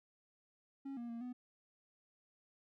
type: tone with pitch steps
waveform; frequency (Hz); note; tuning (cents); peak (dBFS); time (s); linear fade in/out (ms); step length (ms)
triangle; 273.8 / 237.1 / 232.6 / 248.3; C#4 / A#3 / A#3 / B3; -21 / +30 / -4 / +9; -40; 0.85-1.33; 10; 120
effects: none